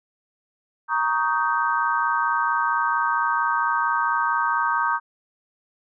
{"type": "chord", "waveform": "sine", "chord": "Eb dominant seventh", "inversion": "second", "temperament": "just", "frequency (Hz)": [933.4, 1120.1, 1244.5, 1555.6], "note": ["Bb5", "Db6", "Eb6", "G6"], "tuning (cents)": [2, 18, 0, -14], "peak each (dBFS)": [-24, -26, -25, -25], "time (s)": [0.88, 5], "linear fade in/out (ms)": 50, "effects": []}